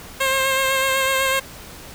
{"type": "tone with vibrato", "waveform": "10% pulse", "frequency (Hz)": 533, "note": "C5", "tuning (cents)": 32, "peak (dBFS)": -9, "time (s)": [0.2, 1.4], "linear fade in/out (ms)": 10, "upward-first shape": "sine", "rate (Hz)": 8, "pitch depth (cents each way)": 23, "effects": ["pink hiss -39 dBFS RMS until 1.94 s"]}